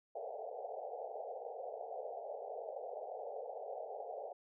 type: band-pass noise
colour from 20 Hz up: white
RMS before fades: -45 dBFS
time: 0.15-4.33 s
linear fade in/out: 5 ms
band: 430 to 790 Hz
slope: 96 dB/octave
effects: none